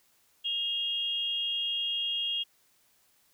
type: tone pair together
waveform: sine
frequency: 2824 / 3272 Hz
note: F7 / G#7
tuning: +19 / -26 cents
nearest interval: minor third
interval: 255 cents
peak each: -33 / -30 dBFS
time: 0.44-2.44 s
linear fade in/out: 20 ms
effects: white hiss -67 dBFS RMS until 3.33 s